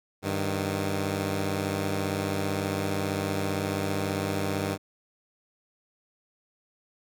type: tone pair together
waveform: 10% pulse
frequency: 98 / 154.58 Hz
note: G2 / D#3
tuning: 0 / -11 cents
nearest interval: minor sixth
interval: 789 cents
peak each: -20 / -24 dBFS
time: 0.22-4.78 s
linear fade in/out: 50 ms
effects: none